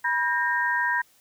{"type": "tone cluster", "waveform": "sine", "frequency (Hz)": [971, 1597, 1850], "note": ["B5", "G6", "A#6"], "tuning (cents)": [-30, 32, -14], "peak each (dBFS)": -26, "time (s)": [0.04, 1.02], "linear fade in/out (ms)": 10, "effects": ["white hiss -60 dBFS RMS until 1.2 s"]}